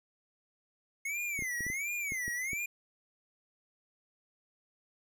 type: tone with vibrato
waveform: square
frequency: 2151 Hz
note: C7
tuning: 47 cents sharp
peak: -34 dBFS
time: 1.05-2.66 s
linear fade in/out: 5 ms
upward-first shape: sine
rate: 1.4 Hz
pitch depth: 210 cents each way
type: clicks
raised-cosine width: 3 ms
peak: -30 dBFS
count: 8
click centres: 1.391 / 1.423 / 1.607 / 1.666 / 1.701 / 2.121 / 2.28 / 2.532 s
effects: 11-bit